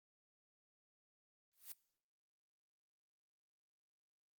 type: noise with exponential growth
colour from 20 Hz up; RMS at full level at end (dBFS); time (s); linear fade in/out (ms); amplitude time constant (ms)
blue; -45; 1.53-1.72; 2; 41
effects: noise-tail reverb RT60 0.7 s tail -23 dB re dry + Opus 24 kbps